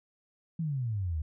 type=exponential sweep; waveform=sine; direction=down; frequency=170.2 to 73.42 Hz; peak=-29 dBFS; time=0.59-1.22 s; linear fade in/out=5 ms; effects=none